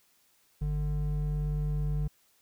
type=tone pair together; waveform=triangle; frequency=49.56 / 148.5 Hz; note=G1 / D3; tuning=+20 / +20 cents; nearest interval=octave + perfect fifth; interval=1900 cents; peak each=-28 dBFS; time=0.61-2.08 s; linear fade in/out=10 ms; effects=white hiss -67 dBFS RMS until 2.41 s